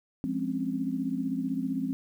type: chord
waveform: sine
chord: Db major seventh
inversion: first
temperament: equal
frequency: 174.61 / 207.7 / 261.6 / 277.2 Hz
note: F3 / Ab3 / C4 / Db4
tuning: 0 / 0 / 0 / 0 cents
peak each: -36 / -35 / -30 / -36 dBFS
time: 0.24-1.93 s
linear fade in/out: 0 ms
effects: 10-bit